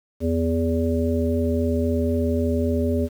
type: harmonic tone with a mistuned harmonic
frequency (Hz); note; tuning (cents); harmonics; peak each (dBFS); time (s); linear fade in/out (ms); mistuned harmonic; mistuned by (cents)
82.41; E2; 0; 1 / 3 / 5 / 7; -23 / -23 / -26 / -28; 0.2-3.09; 50; 1; +27
effects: 8-bit